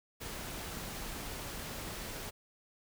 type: noise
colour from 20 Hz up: pink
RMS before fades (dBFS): -42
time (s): 0.2-2.31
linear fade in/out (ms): 20
effects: none